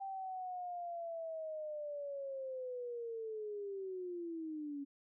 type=linear sweep; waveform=sine; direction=down; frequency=784 to 277.2 Hz; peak=-40 dBFS; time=0-4.85 s; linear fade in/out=20 ms; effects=none